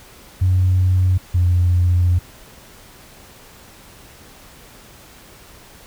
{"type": "tone pair in turn", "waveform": "sine", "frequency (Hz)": [92.1, 88.58], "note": ["F#2", "F2"], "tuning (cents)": [-7, 25], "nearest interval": "minor second", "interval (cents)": 68, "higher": "first", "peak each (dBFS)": -11, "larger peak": "neither", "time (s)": [[0.41, 1.18], [1.34, 2.19]], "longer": "second", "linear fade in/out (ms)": 10, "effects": ["tanh soft clip ceiling -8 dBFS", "pink hiss -44 dBFS RMS until 5.86 s"]}